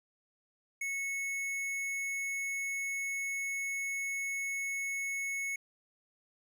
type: tone with hard clipping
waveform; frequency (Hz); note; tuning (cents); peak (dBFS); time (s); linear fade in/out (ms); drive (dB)
sine; 2200; C#7; -14; -35; 0.81-5.56; 5; 12
effects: none